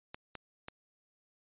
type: clicks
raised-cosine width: 0.3 ms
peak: -26 dBFS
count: 3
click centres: 0.145 / 0.353 / 0.684 s
effects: resampled to 8000 Hz